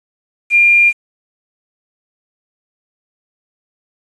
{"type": "tone with quantisation", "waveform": "sine", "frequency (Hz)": 2400, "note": "D7", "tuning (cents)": 37, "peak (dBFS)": -6, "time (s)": [0.5, 0.93], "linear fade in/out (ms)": 50, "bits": 6, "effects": ["resampled to 24000 Hz"]}